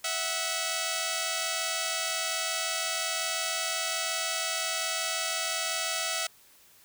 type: tone pair together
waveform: 5% pulse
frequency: 653.2 / 740 Hz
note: E5 / F#5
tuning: -16 / 0 cents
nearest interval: major second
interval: 216 cents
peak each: -19 / -22 dBFS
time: 0.04-6.27 s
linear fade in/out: 5 ms
effects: white hiss -58 dBFS RMS until 6.84 s